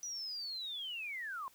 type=linear sweep; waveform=sine; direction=down; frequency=5920 to 1009 Hz; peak=-39 dBFS; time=0.03-1.48 s; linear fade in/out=0 ms; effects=white hiss -65 dBFS RMS until 1.54 s